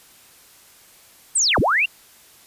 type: linear two-way sweep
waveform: sine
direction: down then up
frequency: 8870 to 30.87 to 2869 Hz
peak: -15 dBFS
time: 1.35-1.86 s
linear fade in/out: 10 ms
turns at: 1.59 s
effects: white hiss -50 dBFS RMS until 2.46 s + resampled to 32000 Hz